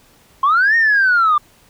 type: linear two-way sweep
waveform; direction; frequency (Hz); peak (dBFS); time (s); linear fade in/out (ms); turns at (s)
sine; up then down; 1046.5 to 1864.7 to 1172; -9; 0.43-1.38; 5; 0.76
effects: tanh soft clip ceiling -7 dBFS + pink hiss -51 dBFS RMS until 1.69 s